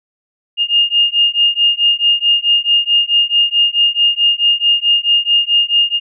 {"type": "beating tone pair", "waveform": "sine", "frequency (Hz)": [2829, 2833.6], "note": ["F7", "F7"], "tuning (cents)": [22, 24], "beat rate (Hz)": 4.6, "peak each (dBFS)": -13, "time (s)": [0.57, 6], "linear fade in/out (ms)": 50, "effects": []}